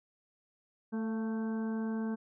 harmonic tone with a mistuned harmonic, 221.4 Hz, A3, 11 cents sharp, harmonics 1 / 2 / 3 / 4 / 5 / 6 / 7, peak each -32 / -42 / -51 / -49 / -53 / -60 / -51 dBFS, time 0.92-2.16 s, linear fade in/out 20 ms, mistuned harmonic 3, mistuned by +43 cents, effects none

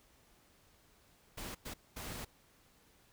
pink noise bursts at uneven times, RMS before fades -44 dBFS, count 3, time 1.37-1.55 / 1.65-1.74 / 1.96-2.25 s, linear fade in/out 10 ms, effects pink hiss -67 dBFS RMS until 3.12 s

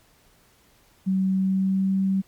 sine tone with pitch glide, 189.9 to 192.33 Hz, F#3 to G3, +45 to -33 cents, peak -19 dBFS, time 1.06-2.22 s, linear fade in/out 20 ms, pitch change +22 cents, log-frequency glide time 1.33-1.95 s, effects pink hiss -59 dBFS RMS until 2.27 s + MP3 96 kbps

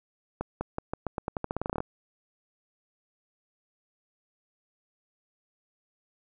accelerating click train, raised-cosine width 1 ms, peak -16 dBFS, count 18, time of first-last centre 0.41-1.804 s, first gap 200 ms, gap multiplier 0.87, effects none

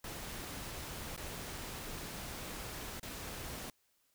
pink noise with dropouts, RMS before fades -44 dBFS, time 0.04-3.7 s, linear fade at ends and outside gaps 2 ms, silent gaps 1.165-1.176 / 2.997-3.029 s, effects white hiss -75 dBFS RMS until 4.14 s

